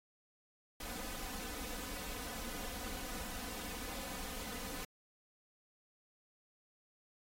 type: noise with comb filter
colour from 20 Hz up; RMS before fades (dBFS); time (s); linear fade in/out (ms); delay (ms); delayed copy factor
pink; -44; 0.8-4.85; 5; 4; +0.95
effects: AAC 48 kbps